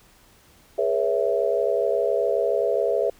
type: chord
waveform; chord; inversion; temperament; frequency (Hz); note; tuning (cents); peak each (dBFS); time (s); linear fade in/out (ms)
sine; C# minor seventh; second; equal with one note detuned; 415.3 / 482.6 / 554.4 / 659.3; G#4 / B4 / C#5 / E5; 0 / -40 / 0 / 0; -25; 0.78-3.1; 5
effects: pink hiss -55 dBFS RMS until 3.19 s